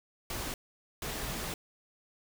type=noise bursts at uneven times; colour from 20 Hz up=pink; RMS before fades=-37 dBFS; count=2; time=0.3-0.54 / 1.02-1.54 s; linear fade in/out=2 ms; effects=none